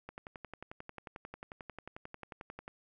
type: click train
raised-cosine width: 0.5 ms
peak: -29 dBFS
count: 30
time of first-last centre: 0.09-2.679 s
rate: 11.2 Hz
effects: none